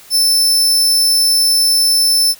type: tone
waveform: sawtooth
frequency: 5290 Hz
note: E8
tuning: 5 cents sharp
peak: -7 dBFS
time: 0.1-2.35 s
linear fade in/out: 50 ms
effects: white hiss -41 dBFS RMS until 2.39 s